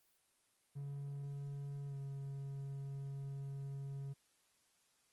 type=tone with pitch glide; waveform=triangle; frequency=140.9 to 138.24 Hz; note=C#3 to C#3; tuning=+29 to -4 cents; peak=-40 dBFS; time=0.75-4.14 s; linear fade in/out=20 ms; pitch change=-33 cents; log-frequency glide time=1.88-1.94 s; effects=white hiss -75 dBFS RMS until 5.12 s + Opus 24 kbps